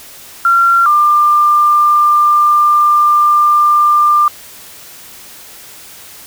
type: tone pair in turn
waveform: sine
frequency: 1373 / 1193.7 Hz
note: F6 / D6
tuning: -30 / +28 cents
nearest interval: major second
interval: 242 cents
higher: first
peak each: -6 dBFS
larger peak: neither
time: 0.45-0.86 / 0.86-4.28 s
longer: second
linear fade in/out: 2 ms
effects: white hiss -35 dBFS RMS until 6.26 s